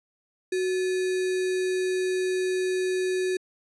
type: tone with sample-and-hold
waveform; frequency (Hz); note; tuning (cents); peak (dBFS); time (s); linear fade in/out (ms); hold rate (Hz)
sine; 370; F#4; 0; -23; 0.52-3.37; 5; 2100
effects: resampled to 24000 Hz